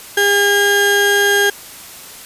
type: tone pair together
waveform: 35% pulse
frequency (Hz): 405.1 / 1620.4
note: G#4 / G#6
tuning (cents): -43 / -43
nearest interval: 2 octaves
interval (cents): 2400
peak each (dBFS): -13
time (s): 0.17-1.5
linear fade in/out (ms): 5
effects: white hiss -35 dBFS RMS until 2.25 s + resampled to 32000 Hz